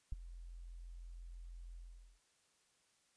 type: tone with ADSR envelope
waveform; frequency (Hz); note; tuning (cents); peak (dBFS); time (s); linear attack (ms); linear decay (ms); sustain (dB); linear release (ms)
sine; 43; F1; -26; -32; 0.12-2.2; 5; 14; -16; 440
effects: white hiss -75 dBFS RMS until 3.16 s + resampled to 22050 Hz